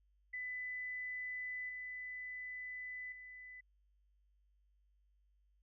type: tone with level steps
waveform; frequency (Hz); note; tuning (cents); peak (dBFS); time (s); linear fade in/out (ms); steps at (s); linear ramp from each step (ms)
sine; 2000; B6; +21; -40 / -43 / -50; 0.33-3.61; 10; 1.69 / 3.12; 2
effects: added 50 Hz sine -70 dBFS peak until 5.62 s